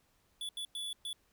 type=tone bursts at uneven times; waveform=square; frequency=3441 Hz; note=A7; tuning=39 cents flat; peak=-38 dBFS; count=4; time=0.41-0.49 / 0.57-0.65 / 0.75-0.93 / 1.05-1.13 s; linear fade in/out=2 ms; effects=pink hiss -72 dBFS RMS until 1.32 s